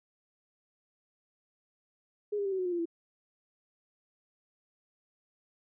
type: tone with pitch steps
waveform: sine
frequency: 415.3 / 402.8 / 390.6 / 378.9 / 367.4 / 356.4 / 345.6 / 335.2 Hz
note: G#4 / G4 / G4 / F#4 / F#4 / F4 / F4 / E4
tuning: 0 / +47 / -6 / +41 / -12 / +35 / -18 / +29 cents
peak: -29 dBFS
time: 2.32-2.856 s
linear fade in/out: 10 ms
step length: 67 ms
effects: none